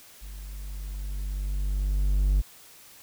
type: tone with level ramp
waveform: triangle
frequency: 48.93 Hz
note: G1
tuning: 2 cents flat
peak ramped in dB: -36 to -16 dBFS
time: 0.21-2.42 s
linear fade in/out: 20 ms
effects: white hiss -51 dBFS RMS until 3.02 s